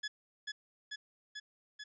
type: tone with echo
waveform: 20% pulse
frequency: 1700 Hz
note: G#6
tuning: 40 cents sharp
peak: -31 dBFS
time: 0.03-0.08 s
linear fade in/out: 10 ms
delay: 440 ms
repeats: 4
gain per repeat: -2 dB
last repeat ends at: 1.84 s
effects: resampled to 16000 Hz